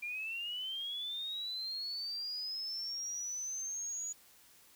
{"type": "linear sweep", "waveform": "sine", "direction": "up", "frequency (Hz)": [2370, 6840], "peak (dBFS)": -37, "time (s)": [0.02, 4.13], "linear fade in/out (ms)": 10, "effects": ["white hiss -62 dBFS RMS until 4.75 s"]}